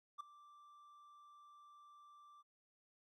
triangle tone with ADSR envelope, 1174.7 Hz, D6, in tune, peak -39 dBFS, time 0.18-2.43 s, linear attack 24 ms, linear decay 5 ms, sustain -19 dB, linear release 26 ms, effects none

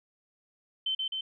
sine tone with echo, 3083 Hz, G7, 29 cents flat, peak -27 dBFS, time 0.86-0.95 s, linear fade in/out 5 ms, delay 130 ms, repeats 2, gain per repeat -2 dB, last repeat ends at 1.21 s, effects none

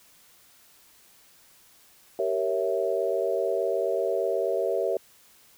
sine chord, G diminished seventh, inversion none, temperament equal with one note detuned, 387.7 / 466.2 / 554.4 / 659.3 Hz, G4 / Bb4 / Db5 / Fb5, -19 / 0 / 0 / 0 cents, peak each -29 dBFS, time 2.19-4.97 s, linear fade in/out 2 ms, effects white hiss -57 dBFS RMS until 5.57 s

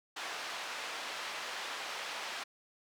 pink band-pass noise, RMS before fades -41 dBFS, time 0.16-2.44 s, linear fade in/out 10 ms, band 830 to 4700 Hz, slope 12 dB/octave, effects none

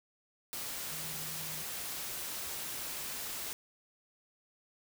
sine tone in noise, 156.8 Hz, D#3, 14 cents sharp, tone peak -49 dBFS, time 0.91-1.62 s, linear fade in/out 0 ms, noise white, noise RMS -40 dBFS, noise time 0.53-3.53 s, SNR -12 dB, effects none

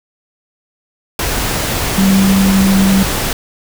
sine tone in noise, 193.7 Hz, G3, 20 cents flat, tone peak -8 dBFS, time 1.98-3.03 s, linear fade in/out 2 ms, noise pink, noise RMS -17 dBFS, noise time 1.19-3.33 s, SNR +6 dB, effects none

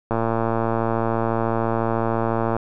click train, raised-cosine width 1 ms, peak -8 dBFS, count 281, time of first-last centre 0.11-2.566 s, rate 114 Hz, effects none

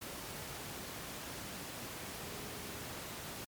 sine tone in noise, 415.3 Hz, G#4, in tune, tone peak -54 dBFS, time 2.24-2.85 s, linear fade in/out 10 ms, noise pink, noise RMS -44 dBFS, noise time 0.01-3.45 s, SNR -13 dB, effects high-pass 80 Hz 12 dB/octave + MP3 96 kbps

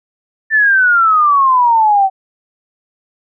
sine exponential sweep, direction down, 1790 to 756 Hz, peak -7 dBFS, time 0.5-2.1 s, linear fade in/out 50 ms, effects none

